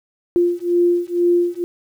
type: beating tone pair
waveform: sine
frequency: 348.2 / 350.3 Hz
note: F4 / F4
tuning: -5 / +5 cents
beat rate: 2.1 Hz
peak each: -17 dBFS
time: 0.36-1.64 s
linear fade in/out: 0 ms
effects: 8-bit